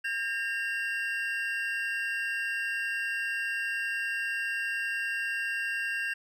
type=tone cluster; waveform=triangle; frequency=1609 / 1820 / 2755 Hz; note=G6 / A#6 / F7; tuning=+45 / -42 / -24 cents; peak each=-30 / -35 / -33 dBFS; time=0.04-6.14 s; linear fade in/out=10 ms; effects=none